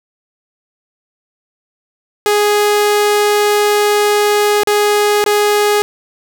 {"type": "tone with dropouts", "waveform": "sawtooth", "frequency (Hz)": 415.3, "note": "G#4", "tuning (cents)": 0, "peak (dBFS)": -6, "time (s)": [2.26, 5.82], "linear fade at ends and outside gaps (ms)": 0, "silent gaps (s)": [[4.634, 4.673], [5.24, 5.262]], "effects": []}